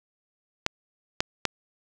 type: clicks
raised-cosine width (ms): 0.2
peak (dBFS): -5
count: 3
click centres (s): 0.664 / 1.205 / 1.453
effects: none